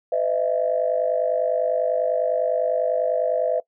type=tone cluster; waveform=sine; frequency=506 / 615 / 665 Hz; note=B4 / D#5 / E5; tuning=+42 / -20 / +15 cents; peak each=-23 dBFS; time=0.12-3.6 s; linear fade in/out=5 ms; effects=noise-tail reverb RT60 0.1 s tail -21 dB re dry + tanh soft clip ceiling -9 dBFS